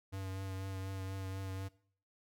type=tone with vibrato; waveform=square; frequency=95.8 Hz; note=G2; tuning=39 cents flat; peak=-40 dBFS; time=0.12-1.69 s; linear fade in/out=20 ms; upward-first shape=triangle; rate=4.1 Hz; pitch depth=24 cents each way; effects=noise-tail reverb RT60 0.5 s tail -19 dB re dry